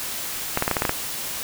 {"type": "clicks", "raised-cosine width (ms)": 0.5, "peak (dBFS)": -5, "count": 8, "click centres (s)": [0.574, 0.624, 0.679, 0.713, 0.768, 0.821, 0.852, 0.894], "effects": ["white hiss -30 dBFS RMS until 1.43 s"]}